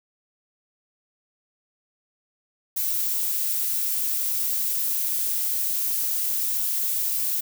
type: noise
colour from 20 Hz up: violet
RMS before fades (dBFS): -25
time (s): 2.76-7.41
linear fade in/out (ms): 10
effects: none